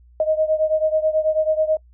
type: beating tone pair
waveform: sine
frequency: 622 / 631.2 Hz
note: D#5 / D#5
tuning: -1 / +25 cents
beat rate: 9.2 Hz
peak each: -18 / -21 dBFS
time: 0.2-1.77 s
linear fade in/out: 2 ms
effects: noise-tail reverb RT60 0.1 s tail -24 dB re dry + added 60 Hz sine -47 dBFS peak until 1.93 s